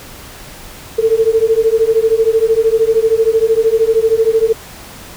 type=beating tone pair; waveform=sine; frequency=441.5 / 454.5 Hz; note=A4 / A#4; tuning=+6 / -44 cents; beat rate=13 Hz; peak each=-12 dBFS; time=0.98-4.53 s; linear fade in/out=10 ms; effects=pink hiss -34 dBFS RMS until 5.16 s